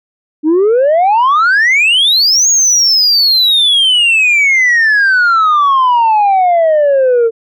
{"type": "exponential two-way sweep", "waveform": "sine", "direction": "up then down", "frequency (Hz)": [295.5, 6720, 447.9], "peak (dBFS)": -4, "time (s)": [0.43, 7.31], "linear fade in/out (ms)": 50, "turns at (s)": 2.49, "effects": ["tanh soft clip ceiling -5 dBFS"]}